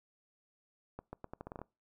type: accelerating click train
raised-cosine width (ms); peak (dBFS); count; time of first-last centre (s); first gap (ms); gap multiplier
1; -29; 10; 0.99-1.616; 140; 0.81
effects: noise-tail reverb RT60 0.3 s tail -25 dB re dry